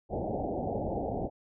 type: low-pass noise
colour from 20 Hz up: white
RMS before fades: -33 dBFS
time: 0.09-1.3 s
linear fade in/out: 50 ms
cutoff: 810 Hz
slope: 96 dB/octave
effects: none